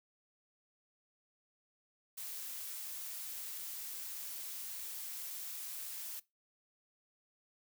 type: noise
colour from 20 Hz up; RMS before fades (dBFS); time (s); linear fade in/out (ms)
blue; -44; 2.17-6.2; 10
effects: noise-tail reverb RT60 0.2 s tail -20 dB re dry